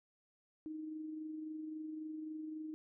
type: tone with amplitude modulation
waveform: sine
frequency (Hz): 311.5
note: D#4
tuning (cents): +2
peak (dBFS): -40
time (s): 0.66-2.74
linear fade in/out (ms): 0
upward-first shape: sine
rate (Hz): 23.7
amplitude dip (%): 35
effects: none